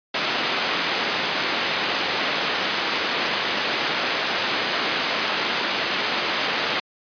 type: band-pass noise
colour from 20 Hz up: white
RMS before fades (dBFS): -24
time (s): 0.14-6.8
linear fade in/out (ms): 5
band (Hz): 220 to 3500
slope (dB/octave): 12
effects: resampled to 11025 Hz